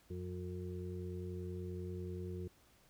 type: harmonic tone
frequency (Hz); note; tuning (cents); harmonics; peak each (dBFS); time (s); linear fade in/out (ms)
90.3; F#2; -42; 1 / 2 / 4 / 5; -43 / -47 / -46 / -53; 0.1-2.48; 5
effects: pink hiss -68 dBFS RMS until 2.89 s